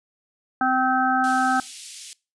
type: harmonic tone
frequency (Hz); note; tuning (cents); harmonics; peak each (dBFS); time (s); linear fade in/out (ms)
258.4; C4; -21; 1 / 3 / 5 / 6; -25 / -21 / -24 / -25; 0.61-1.6; 2
type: band-pass noise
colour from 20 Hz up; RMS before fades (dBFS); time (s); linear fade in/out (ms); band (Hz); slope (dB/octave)
white; -40; 1.24-2.13; 0; 2600 to 10000; 24
effects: noise-tail reverb RT60 0.3 s tail -23 dB re dry + resampled to 24000 Hz